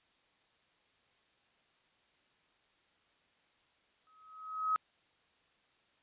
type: tone with exponential growth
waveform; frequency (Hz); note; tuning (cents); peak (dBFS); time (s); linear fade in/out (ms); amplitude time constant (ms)
sine; 1273; D#6; +39; -26; 4.07-4.76; 0; 150
effects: white hiss -71 dBFS RMS until 6.02 s + resampled to 8000 Hz